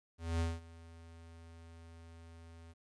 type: tone with ADSR envelope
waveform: square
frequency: 83 Hz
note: E2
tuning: 12 cents sharp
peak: -31 dBFS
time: 0.18-2.74 s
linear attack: 220 ms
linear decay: 200 ms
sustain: -21 dB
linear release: 31 ms
effects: resampled to 22050 Hz + 12-bit